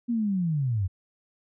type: linear sweep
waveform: sine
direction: down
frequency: 242.9 to 87.31 Hz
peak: -23 dBFS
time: 0.08-0.88 s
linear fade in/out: 20 ms
effects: none